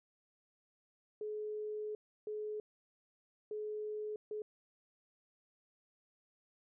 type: tone bursts at uneven times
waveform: sine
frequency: 425 Hz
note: G#4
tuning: 40 cents sharp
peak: -38 dBFS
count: 4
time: 1.21-1.95 / 2.27-2.6 / 3.51-4.16 / 4.31-4.42 s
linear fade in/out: 2 ms
effects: none